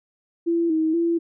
sine tone with vibrato, 327.2 Hz, E4, 13 cents flat, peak -18 dBFS, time 0.46-1.19 s, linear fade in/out 20 ms, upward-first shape square, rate 2.1 Hz, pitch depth 52 cents each way, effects none

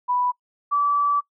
sine tone pair in turn, 987.8 / 1154.7 Hz, B5 / D6, 0 / -30 cents, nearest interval minor third, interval 270 cents, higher second, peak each -19 / -17 dBFS, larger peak second, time 0.08-0.32 / 0.71-1.21 s, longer second, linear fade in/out 20 ms, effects noise-tail reverb RT60 0.1 s tail -23 dB re dry

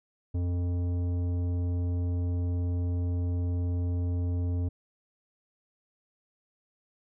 sine tone with tanh clipping, 88.1 Hz, F2, 16 cents sharp, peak -28 dBFS, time 0.34-4.69 s, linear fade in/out 10 ms, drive 12 dB, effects none

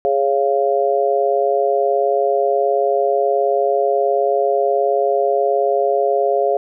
sine chord, Db major, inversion second, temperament just, 415.8 / 554.4 / 693 Hz, Ab4 / Db5 / F5, +2 / 0 / -14 cents, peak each -18 dBFS, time 0.05-6.57 s, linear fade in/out 0 ms, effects none

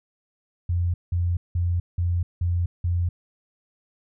sine tone bursts, 87.3 Hz, F2, in tune, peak -20 dBFS, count 6, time 0.69-3.09 s, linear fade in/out 5 ms, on 250 ms, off 180 ms, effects none

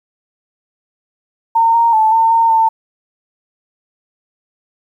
sine tone with pitch steps, 913 / 928 / 875 / 904 / 914 / 897 Hz, A#5 / A#5 / A5 / A5 / A#5 / A5, -36 / -8 / -10 / +47 / -34 / +33 cents, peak -8 dBFS, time 1.55-2.69 s, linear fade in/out 10 ms, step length 190 ms, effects 8-bit

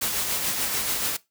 white noise with tremolo, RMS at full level -25 dBFS, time 0.01-1.17 s, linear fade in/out 10 ms, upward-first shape sine, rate 6.9 Hz, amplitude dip 35%, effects noise-tail reverb RT60 0.2 s tail -19 dB re dry

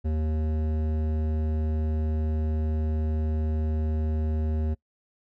triangle tone with hard clipping, 77.78 Hz, D#2, in tune, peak -26 dBFS, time 0.04-4.75 s, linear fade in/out 20 ms, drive 17 dB, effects noise-tail reverb RT60 0.1 s tail -23 dB re dry

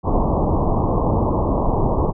pink low-pass noise, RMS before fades -18 dBFS, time 0.03-2.13 s, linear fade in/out 50 ms, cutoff 1100 Hz, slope 96 dB/octave, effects none

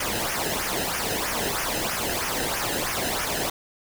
pink noise with flanger, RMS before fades -27 dBFS, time 0-3.5 s, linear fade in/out 5 ms, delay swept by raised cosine 0.24 to 0.9 ms, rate 3.1 Hz, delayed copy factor -0.7, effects none

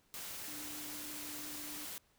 sine tone in noise, 298 Hz, D4, 25 cents sharp, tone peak -51 dBFS, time 0.48-1.85 s, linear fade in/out 0 ms, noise white, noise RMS -45 dBFS, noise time 0.14-1.98 s, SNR -9 dB, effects pink hiss -72 dBFS RMS until 2.18 s

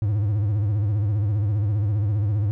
triangle tone with vibrato, 103.8 Hz, G#2, in tune, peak -17 dBFS, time 0.02-2.51 s, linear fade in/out 0 ms, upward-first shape sine, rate 15 Hz, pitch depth 110 cents each way, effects none

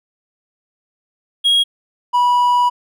triangle tone pair in turn, 3287 / 977.2 Hz, G#7 / B5, -19 / -19 cents, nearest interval octave + major sixth, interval 2100 cents, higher first, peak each -9 dBFS, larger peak neither, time 1.44-1.64 / 2.13-2.7 s, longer second, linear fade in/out 20 ms, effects none

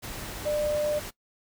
sine tone in noise, 597 Hz, D5, 28 cents sharp, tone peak -24 dBFS, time 0.45-1 s, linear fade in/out 20 ms, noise pink, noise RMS -38 dBFS, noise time 0.02-1.11 s, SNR +11 dB, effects noise-tail reverb RT60 0.1 s tail -19 dB re dry

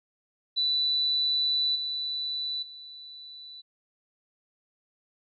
sine tone with level steps, 3975 Hz, B7, 10 cents sharp, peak -23 / -29 / -42 dBFS, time 0.56-3.62 s, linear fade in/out 20 ms, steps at 1.75 / 2.62 s, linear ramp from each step 10 ms, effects none

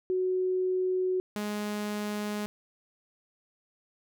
sine / sawtooth tone pair in turn, 370 / 208.6 Hz, F#4 / G#3, 0 / +8 cents, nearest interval minor seventh, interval 992 cents, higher first, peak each -25 / -27 dBFS, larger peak first, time 0.1-1.2 / 1.36-2.46 s, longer neither, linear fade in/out 0 ms, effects none

